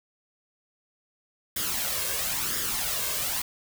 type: noise with flanger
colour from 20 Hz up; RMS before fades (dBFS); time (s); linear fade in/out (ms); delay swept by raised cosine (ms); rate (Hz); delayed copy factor
white; -29; 1.56-3.42; 5; 0.58 to 1.88; 0.99; +0.6
effects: none